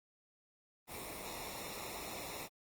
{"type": "noise with comb filter", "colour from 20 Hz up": "pink", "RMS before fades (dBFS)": -45, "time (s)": [0.87, 2.49], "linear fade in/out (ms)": 50, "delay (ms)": 0.64, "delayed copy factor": -0.7, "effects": ["Opus 32 kbps"]}